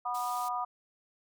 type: harmonic tone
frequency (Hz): 244.8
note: B3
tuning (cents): -15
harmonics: 3 / 4 / 5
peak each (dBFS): -35 / -35 / -35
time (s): 0.05-0.65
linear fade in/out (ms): 10
type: band-pass noise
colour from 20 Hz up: white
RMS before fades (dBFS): -47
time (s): 0.14-0.49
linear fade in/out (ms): 10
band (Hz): 3500 to 13000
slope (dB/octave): 12
effects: none